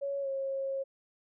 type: tone with pitch glide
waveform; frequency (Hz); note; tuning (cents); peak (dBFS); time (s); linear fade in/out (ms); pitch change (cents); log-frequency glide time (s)
sine; 558 to 541.8; C#5 to C#5; +11 to -40; -31; 0.01-0.84; 20; -51; 0.21-0.28
effects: none